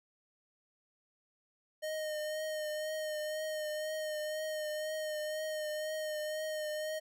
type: tone with vibrato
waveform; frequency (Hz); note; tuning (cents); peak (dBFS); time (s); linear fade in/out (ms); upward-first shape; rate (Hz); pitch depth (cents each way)
square; 616; D#5; -17; -36; 1.82-7; 20; triangle; 2; 29
effects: none